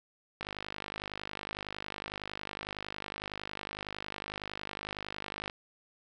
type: click train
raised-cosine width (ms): 0.3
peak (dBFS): -21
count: 260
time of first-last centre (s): 0.41-5.498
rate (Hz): 50.9
effects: none